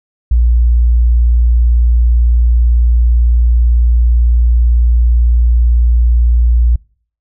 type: tone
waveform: sine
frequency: 59 Hz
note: A#1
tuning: 22 cents sharp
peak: -6 dBFS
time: 0.31-6.76 s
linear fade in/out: 5 ms
effects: noise-tail reverb RT60 0.5 s tail -26 dB re dry